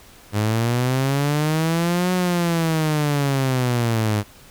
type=linear two-way sweep; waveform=sawtooth; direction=up then down; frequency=102.3 to 183.3 to 102.3 Hz; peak=-14 dBFS; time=0.32-4.24 s; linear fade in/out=50 ms; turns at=2.13 s; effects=pink hiss -47 dBFS RMS until 4.5 s